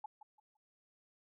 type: tone with echo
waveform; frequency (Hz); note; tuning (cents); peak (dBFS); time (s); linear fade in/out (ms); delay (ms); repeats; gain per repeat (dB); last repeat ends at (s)
sine; 850; G#5; +40; -40; 0.04-0.06; 5; 170; 3; -12; 0.57
effects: none